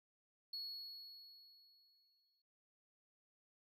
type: tone with exponential decay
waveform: triangle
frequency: 4357 Hz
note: C#8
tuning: 31 cents flat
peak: -40 dBFS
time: 0.53-2.42 s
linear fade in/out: 5 ms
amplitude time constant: 410 ms
effects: tanh soft clip ceiling -38 dBFS